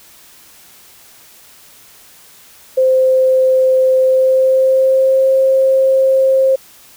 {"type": "tone with pitch glide", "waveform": "sine", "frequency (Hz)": [520, 530.9], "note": ["C5", "C5"], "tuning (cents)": [-11, 25], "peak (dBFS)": -8, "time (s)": [2.77, 6.56], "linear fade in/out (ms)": 10, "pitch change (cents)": 36, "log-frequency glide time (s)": [3.99, 5.28], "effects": ["white hiss -43 dBFS RMS until 6.96 s"]}